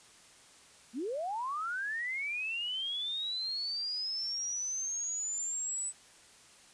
sine linear sweep, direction up, 207.7 to 8020 Hz, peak -33 dBFS, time 0.93-5.93 s, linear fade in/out 50 ms, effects white hiss -58 dBFS RMS until 6.73 s + resampled to 22050 Hz

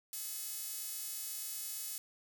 sawtooth tone with high-pass filter, 428.3 Hz, A4, 47 cents flat, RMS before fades -42 dBFS, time 0.13-1.98 s, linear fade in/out 2 ms, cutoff 8700 Hz, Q 0.71, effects none

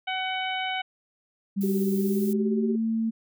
harmonic tone, 751 Hz, F#5, 26 cents sharp, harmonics 1 / 2 / 3 / 4 / 5, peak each -30 / -35 / -33 / -33 / -42 dBFS, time 0.07-0.82 s, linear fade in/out 10 ms
sine tone with pitch glide, 197.8 to 224.6 Hz, G3 to A3, +16 to +36 cents, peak -23 dBFS, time 1.56-3.11 s, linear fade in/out 20 ms, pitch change +220 cents, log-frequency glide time 1.96-2.69 s
violet noise, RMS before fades -40 dBFS, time 1.61-2.33 s, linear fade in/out 0 ms
sine tone with tremolo, 384.4 Hz, G4, 34 cents flat, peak -24 dBFS, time 1.63-2.76 s, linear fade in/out 10 ms, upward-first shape sine, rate 17 Hz, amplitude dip 70%
effects none

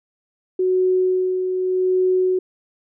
sine tone with tremolo, 370 Hz, F#4, in tune, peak -14 dBFS, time 0.59-2.39 s, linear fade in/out 5 ms, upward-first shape sine, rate 0.84 Hz, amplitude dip 45%, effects none

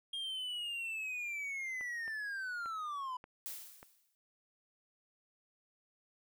triangle linear sweep, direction down, 3241 to 987.8 Hz, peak -36 dBFS, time 0.13-3.17 s, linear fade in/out 5 ms
clicks, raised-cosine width 0.5 ms, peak -36 dBFS, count 5, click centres 1.81 / 2.079 / 2.659 / 3.241 / 3.829 s
blue noise with exponential decay, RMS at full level -41 dBFS, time 3.46-4.15 s, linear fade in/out 0 ms, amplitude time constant 150 ms
effects none

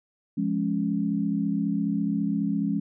sine chord, Db major, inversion first, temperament just, 173.24 / 207.9 / 277.2 Hz, F3 / Ab3 / Db4, -14 / +2 / 0 cents, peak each -29 / -26 / -28 dBFS, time 0.37-2.8 s, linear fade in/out 10 ms, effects none

